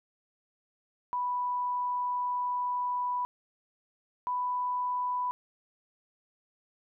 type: tone pair in turn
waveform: sine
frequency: 987 / 991.7 Hz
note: B5 / B5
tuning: -1 / +7 cents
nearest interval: unison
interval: 8 cents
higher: second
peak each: -28 dBFS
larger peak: neither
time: 1.13-3.25 / 4.27-5.31 s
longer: first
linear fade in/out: 0 ms
effects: none